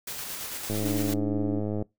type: noise with tremolo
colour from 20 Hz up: white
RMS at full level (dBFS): -35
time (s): 0.07-1.14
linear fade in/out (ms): 5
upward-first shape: square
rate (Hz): 8.9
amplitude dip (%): 25
type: click train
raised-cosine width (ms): 2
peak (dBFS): -18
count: 119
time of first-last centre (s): 0.7-1.824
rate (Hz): 105
type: tone with pitch glide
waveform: sine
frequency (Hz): 294 to 292.1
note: D4 to D4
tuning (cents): +2 to -9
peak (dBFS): -27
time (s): 0.81-1.62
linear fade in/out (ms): 50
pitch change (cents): -11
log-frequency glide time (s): 0.98-1.26
effects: noise-tail reverb RT60 0.2 s tail -23 dB re dry